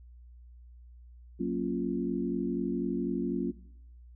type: chord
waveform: sine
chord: Gb major seventh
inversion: none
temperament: equal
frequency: 185 / 233.1 / 277.2 / 349.2 Hz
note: Gb3 / Bb3 / Db4 / F4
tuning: 0 / 0 / 0 / 0 cents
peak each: -34 dBFS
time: 1.39-3.52 s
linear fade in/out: 20 ms
effects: noise-tail reverb RT60 0.7 s tail -19 dB re dry + added 60 Hz sine -49 dBFS peak until 4.15 s